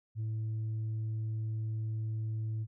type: tone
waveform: sine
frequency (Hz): 110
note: A2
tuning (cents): 0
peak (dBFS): -30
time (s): 0.15-2.67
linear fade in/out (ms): 50
effects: tanh soft clip ceiling -31 dBFS